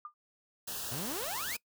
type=tone with exponential decay; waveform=sine; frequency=1204 Hz; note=D6; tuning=43 cents sharp; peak=-37 dBFS; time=0.05-0.14 s; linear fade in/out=2 ms; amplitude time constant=18 ms
type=band-stop noise; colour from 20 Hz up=white; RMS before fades=-39 dBFS; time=0.67-1.57 s; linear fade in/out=10 ms; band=1800 to 2600 Hz; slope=96 dB/octave
type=exponential sweep; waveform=sawtooth; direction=up; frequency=110 to 2608 Hz; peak=-34 dBFS; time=0.91-1.57 s; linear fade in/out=10 ms
effects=noise-tail reverb RT60 0.1 s tail -22 dB re dry